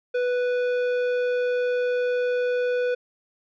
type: tone with tanh clipping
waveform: sine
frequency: 493.9 Hz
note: B4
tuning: in tune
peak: -23 dBFS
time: 0.14-2.95 s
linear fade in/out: 10 ms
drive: 12 dB
effects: none